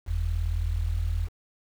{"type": "tone pair together", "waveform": "sine", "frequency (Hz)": [44.07, 83.2], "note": ["F1", "E2"], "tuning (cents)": [16, 17], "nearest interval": "major seventh", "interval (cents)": 1101, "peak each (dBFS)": -27, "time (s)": [0.06, 1.29], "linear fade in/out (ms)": 50, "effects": ["8-bit"]}